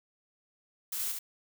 blue noise with echo, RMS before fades -35 dBFS, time 0.92-1.12 s, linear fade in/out 5 ms, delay 70 ms, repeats 1, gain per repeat -3 dB, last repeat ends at 1.19 s, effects none

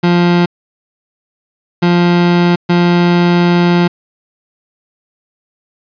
30% pulse tone bursts at uneven times, 174.61 Hz, F3, in tune, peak -5 dBFS, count 3, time 0.03-0.46 / 1.82-2.56 / 2.69-3.88 s, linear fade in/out 10 ms, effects resampled to 11025 Hz + 7-bit

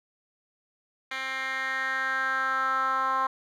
10% pulse tone with band-pass filter sweep, 264.3 Hz, C4, 18 cents sharp, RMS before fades -28 dBFS, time 1.11-3.27 s, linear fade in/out 5 ms, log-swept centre 2400 to 1100 Hz, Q 4.3, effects none

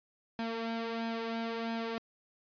sawtooth tone with flanger, 228.4 Hz, A#3, 35 cents flat, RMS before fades -36 dBFS, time 0.39-1.98 s, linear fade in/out 0 ms, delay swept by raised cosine 1.2 to 3.1 ms, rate 1.5 Hz, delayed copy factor +0.6, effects resampled to 11025 Hz

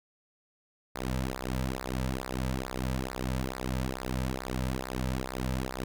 sawtooth tone with flanger, 64.4 Hz, C2, 27 cents flat, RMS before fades -33 dBFS, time 0.95-5.84 s, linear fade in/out 5 ms, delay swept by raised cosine 0.31 to 2.81 ms, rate 2.3 Hz, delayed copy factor -0.9, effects none

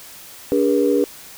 sine tone cluster, 288.4 / 408.4 / 481.7 Hz, D4 / G#4 / B4, -31 / -29 / -43 cents, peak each -18 dBFS, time 0.52-1.04 s, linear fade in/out 0 ms, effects tanh soft clip ceiling -4 dBFS + white hiss -40 dBFS RMS until 1.37 s

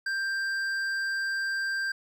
sine tone with hard clipping, 1580 Hz, G6, 13 cents sharp, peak -29 dBFS, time 0.06-1.92 s, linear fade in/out 5 ms, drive 8 dB, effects none

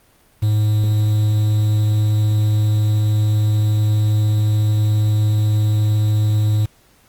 triangle tone with quantisation, 106.5 Hz, G#2, 44 cents sharp, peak -11 dBFS, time 0.42-6.66 s, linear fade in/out 10 ms, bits 6, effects pink hiss -54 dBFS RMS until 7.08 s + Opus 32 kbps

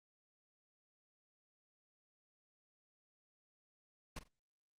pink noise with echo, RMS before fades -43 dBFS, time 4.16-4.19 s, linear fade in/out 5 ms, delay 45 ms, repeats 2, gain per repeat -13 dB, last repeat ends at 4.28 s, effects low-pass 9000 Hz 12 dB/octave + Opus 24 kbps

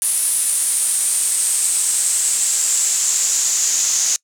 pink noise with band-pass filter sweep, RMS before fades -18 dBFS, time 0.02-4.16 s, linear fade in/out 0 ms, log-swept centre 9900 to 6600 Hz, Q 5.7, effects noise-tail reverb RT60 0.1 s tail -25 dB re dry

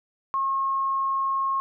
sine tone, 1082 Hz, C#6, 42 cents flat, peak -22 dBFS, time 0.34-1.6 s, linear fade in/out 0 ms, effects none

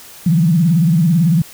sine tone with vibrato, 166.1 Hz, E3, 13 cents sharp, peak -9 dBFS, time 0.26-1.42 s, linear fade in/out 5 ms, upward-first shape sine, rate 18 Hz, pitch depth 180 cents each way, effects white hiss -38 dBFS RMS until 1.53 s

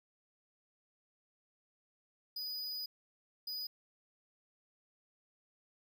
square tone bursts at uneven times, 4956 Hz, D#8, 8 cents flat, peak -39 dBFS, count 2, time 2.36-2.86 / 3.47-3.67 s, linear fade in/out 5 ms, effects none

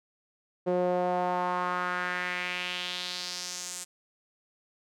sawtooth tone with band-pass filter sweep, 179.5 Hz, F3, 48 cents sharp, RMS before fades -31 dBFS, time 0.66-3.85 s, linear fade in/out 20 ms, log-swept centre 460 to 8000 Hz, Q 2.7, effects none

